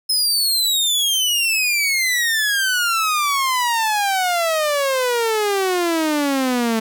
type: exponential sweep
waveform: sawtooth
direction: down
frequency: 5170 to 220 Hz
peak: -13 dBFS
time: 0.09-6.8 s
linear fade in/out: 10 ms
effects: none